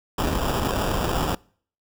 pink noise with sample-and-hold, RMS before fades -24 dBFS, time 0.18-1.35 s, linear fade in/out 5 ms, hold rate 2100 Hz, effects noise-tail reverb RT60 0.5 s tail -25 dB re dry

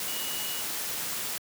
sine tone in noise, 2909 Hz, F#7, 30 cents flat, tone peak -38 dBFS, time 0.08-0.61 s, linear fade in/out 2 ms, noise white, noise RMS -33 dBFS, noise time 0-1.38 s, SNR -8 dB, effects high-pass 100 Hz 12 dB/octave

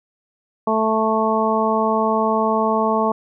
harmonic tone, 220 Hz, A3, in tune, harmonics 1 / 2 / 3 / 4 / 5, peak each -22 / -22 / -22 / -22 / -22 dBFS, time 0.67-3.12 s, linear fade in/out 5 ms, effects none

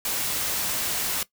white noise, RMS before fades -27 dBFS, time 0.05-1.23 s, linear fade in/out 2 ms, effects noise-tail reverb RT60 0.1 s tail -18 dB re dry

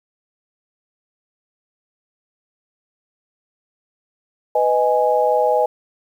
sine chord, G# minor, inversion first, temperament just, 498.4 / 623 / 830.6 Hz, B4 / D#5 / G#5, +16 / +2 / 0 cents, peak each -18 dBFS, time 4.55-5.66 s, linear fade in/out 5 ms, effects 8-bit

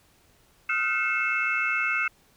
sine tone cluster, 1273 / 1400 / 1519 / 2165 / 2638 Hz, D#6 / F6 / F#6 / C#7 / E7, +39 / +4 / +45 / -41 / +1 cents, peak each -33 / -30 / -31 / -27 / -28 dBFS, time 0.69-2.08 s, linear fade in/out 5 ms, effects tanh soft clip ceiling -12 dBFS + pink hiss -61 dBFS RMS until 2.36 s

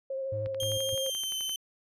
sine tone with vibrato, 535 Hz, C5, 38 cents sharp, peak -31 dBFS, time 0.1-1.1 s, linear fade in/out 5 ms, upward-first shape sine, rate 13 Hz, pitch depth 20 cents each way
triangle tone with tremolo, 105.6 Hz, G#2, 29 cents sharp, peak -32 dBFS, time 0.32-0.95 s, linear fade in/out 5 ms, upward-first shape square, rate 3.3 Hz, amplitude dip 80%
click train, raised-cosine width 0.3 ms, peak -30 dBFS, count 13, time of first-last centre 0.46-1.494 s, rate 11.6 Hz
sawtooth tone with pitch glide, 3200 to 3070 Hz, G7 to G7, +35 to -37 cents, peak -28 dBFS, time 0.6-1.56 s, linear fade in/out 2 ms, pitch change -72 cents, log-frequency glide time 1-1.34 s
effects resampled to 32000 Hz

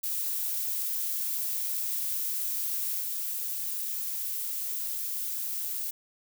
violet noise with level steps, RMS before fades -31 / -33 dBFS, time 0.03-5.91 s, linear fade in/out 10 ms, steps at 3 s, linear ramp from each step 5 ms, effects none

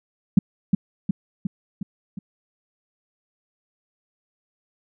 sine tone with echo, 192.2 Hz, G3, 34 cents flat, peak -8 dBFS, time 0.37-0.39 s, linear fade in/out 5 ms, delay 360 ms, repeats 5, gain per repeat -4 dB, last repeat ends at 2.19 s, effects none

